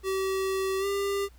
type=tone with pitch glide; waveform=square; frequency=383.3 to 398.4 Hz; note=G4 to G4; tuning=-39 to +28 cents; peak=-27 dBFS; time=0.03-1.29 s; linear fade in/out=50 ms; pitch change=+67 cents; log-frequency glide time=0.79-0.86 s; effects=added 60 Hz sine -50 dBFS peak until 1.38 s + pink hiss -62 dBFS RMS until 1.38 s